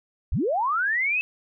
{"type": "linear sweep", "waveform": "sine", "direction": "up", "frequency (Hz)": [32.06, 2637], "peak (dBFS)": -21, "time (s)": [0.32, 1.21], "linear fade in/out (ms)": 0, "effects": []}